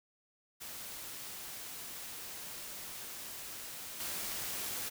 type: noise with level steps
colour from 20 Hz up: white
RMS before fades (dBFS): -45 / -39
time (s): 0.6-4.9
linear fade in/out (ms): 20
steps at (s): 4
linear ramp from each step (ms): 2
effects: none